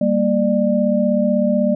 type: tone cluster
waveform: sine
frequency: 198.6 / 234.7 / 596 Hz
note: G3 / A#3 / D5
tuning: +23 / +12 / +25 cents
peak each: -18 dBFS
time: 0.01-1.75 s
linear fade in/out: 5 ms
effects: none